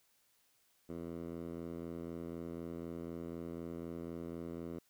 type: tone with band-pass filter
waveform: 10% pulse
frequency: 84 Hz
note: E2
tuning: 33 cents sharp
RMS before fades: -44 dBFS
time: 0.89-4.79 s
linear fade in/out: 5 ms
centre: 300 Hz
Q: 0.87
effects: white hiss -73 dBFS RMS until 4.89 s